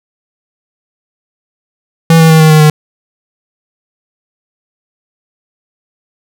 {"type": "tone with pitch steps", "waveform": "square", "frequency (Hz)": [164.1, 161.75, 159.43, 157.14, 154.89, 152.67], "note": ["E3", "E3", "D#3", "D#3", "D#3", "D#3"], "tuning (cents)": [-8, -32, 43, 17, -8, -33], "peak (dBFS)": -3, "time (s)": [2.1, 2.7], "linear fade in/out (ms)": 2, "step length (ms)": 100, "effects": []}